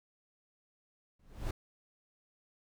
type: noise with exponential growth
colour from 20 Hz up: brown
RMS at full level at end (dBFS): -30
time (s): 1.19-1.51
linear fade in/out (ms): 5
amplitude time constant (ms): 69
effects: none